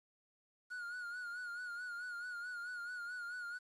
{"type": "tone with vibrato", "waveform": "triangle", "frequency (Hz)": 1442, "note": "F#6", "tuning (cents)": -45, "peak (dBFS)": -40, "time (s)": [0.7, 3.59], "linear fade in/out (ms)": 20, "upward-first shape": "sine", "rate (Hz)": 4.6, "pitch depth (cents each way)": 56, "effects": ["resampled to 24000 Hz", "11-bit"]}